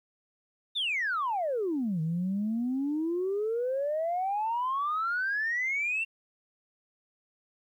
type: exponential two-way sweep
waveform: sine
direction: down then up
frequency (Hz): 3721 to 155.5 to 2738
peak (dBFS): -26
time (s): 0.75-6.05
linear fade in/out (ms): 20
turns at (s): 2.01
effects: tanh soft clip ceiling -23 dBFS + 11-bit